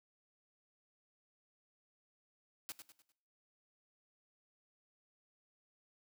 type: noise with echo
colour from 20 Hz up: white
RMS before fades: -44 dBFS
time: 2.69-2.72 s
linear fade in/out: 0 ms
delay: 100 ms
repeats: 4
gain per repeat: -8 dB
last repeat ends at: 3.12 s
effects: noise-tail reverb RT60 0.7 s tail -20 dB re dry